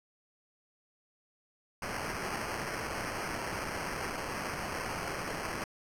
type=noise with sample-and-hold; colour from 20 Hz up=white; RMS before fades=-37 dBFS; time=1.82-5.64 s; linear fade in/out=2 ms; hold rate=3675 Hz; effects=low-pass 12000 Hz 12 dB/octave